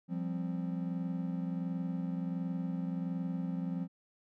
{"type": "chord", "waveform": "triangle", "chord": "F suspended second", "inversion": "none", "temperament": "equal", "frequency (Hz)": [174.61, 196, 261.6], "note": ["F3", "G3", "C4"], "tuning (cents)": [0, 0, 0], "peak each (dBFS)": [-33, -39, -38], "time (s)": [0.08, 3.88], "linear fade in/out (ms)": 50, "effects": []}